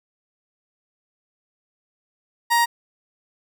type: tone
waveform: 30% pulse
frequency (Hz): 941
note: A#5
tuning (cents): +16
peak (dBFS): -13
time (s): 2.5-2.66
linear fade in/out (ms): 20
effects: none